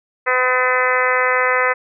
harmonic tone, 253.6 Hz, B3, 46 cents sharp, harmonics 2 / 3 / 4 / 5 / 6 / 7 / 8 / 9 / 10, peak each -20 / -28 / -22 / -21 / -23 / -22 / -20 / -31 / -31 dBFS, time 0.26-1.74 s, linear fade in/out 20 ms, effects none

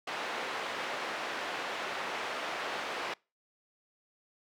pink band-pass noise, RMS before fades -37 dBFS, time 0.07-3.14 s, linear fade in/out 5 ms, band 550 to 2900 Hz, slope 12 dB/octave, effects noise-tail reverb RT60 0.3 s tail -26 dB re dry

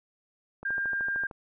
click train, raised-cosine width 1 ms, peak -28 dBFS, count 10, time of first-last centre 0.63-1.312 s, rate 13.2 Hz
sine tone, 1600 Hz, G6, 35 cents sharp, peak -27 dBFS, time 0.65-1.27 s, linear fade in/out 5 ms
effects none

